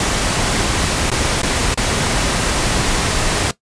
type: noise with dropouts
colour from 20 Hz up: pink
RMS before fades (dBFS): -17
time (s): 0-3.51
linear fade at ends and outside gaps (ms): 2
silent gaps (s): 1.102-1.115 / 1.418-1.431 / 1.743-1.774
effects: noise-tail reverb RT60 0.1 s tail -17 dB re dry + resampled to 22050 Hz